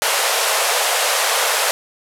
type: band-pass noise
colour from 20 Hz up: pink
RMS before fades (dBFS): -18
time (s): 0.02-1.71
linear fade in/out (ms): 0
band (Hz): 480 to 13000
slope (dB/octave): 48
effects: none